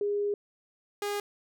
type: tone pair in turn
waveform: sine / sawtooth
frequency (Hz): 409.3 / 409.3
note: G#4 / G#4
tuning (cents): -25 / -25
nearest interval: unison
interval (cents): 0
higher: neither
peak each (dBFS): -26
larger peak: neither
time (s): 0.01-0.34 / 1.02-1.2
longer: first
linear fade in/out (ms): 2
effects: none